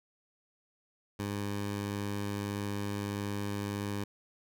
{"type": "tone", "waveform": "15% pulse", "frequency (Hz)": 101.6, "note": "G#2", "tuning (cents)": -38, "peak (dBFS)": -27, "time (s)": [1.19, 4.04], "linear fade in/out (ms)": 5, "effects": []}